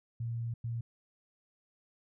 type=tone bursts at uneven times; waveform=sine; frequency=116.54 Hz; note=A#2; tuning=in tune; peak=-33 dBFS; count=2; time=0.2-0.54 / 0.64-0.81 s; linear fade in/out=5 ms; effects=none